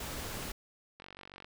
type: noise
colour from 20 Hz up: pink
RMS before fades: -40 dBFS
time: 0-0.52 s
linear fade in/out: 5 ms
type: click train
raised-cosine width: 0.3 ms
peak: -32 dBFS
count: 22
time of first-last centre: 1-1.445 s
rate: 47.2 Hz
effects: none